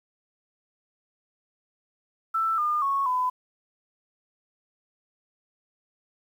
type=tone with pitch steps; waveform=sine; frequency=1327 / 1209.9 / 1103.1 / 1005.7 Hz; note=E6 / D#6 / C#6 / B5; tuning=+11 / -49 / -9 / +31 cents; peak=-22 dBFS; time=2.34-3.3 s; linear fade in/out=10 ms; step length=240 ms; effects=9-bit